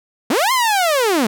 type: linear two-way sweep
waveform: sawtooth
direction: up then down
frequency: 199.9 to 1071 to 199.9 Hz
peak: -10 dBFS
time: 0.3-1.27 s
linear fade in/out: 5 ms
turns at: 0.52 s
effects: none